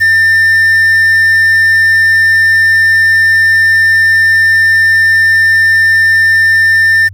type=tone with quantisation; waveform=triangle; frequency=1795 Hz; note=A6; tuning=34 cents sharp; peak=-3 dBFS; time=0-7.09 s; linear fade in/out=20 ms; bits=5; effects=added 96 Hz sine -27 dBFS peak until 7.13 s